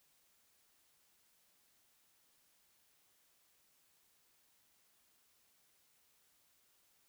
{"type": "silence", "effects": ["white hiss -73 dBFS RMS until 7.08 s"]}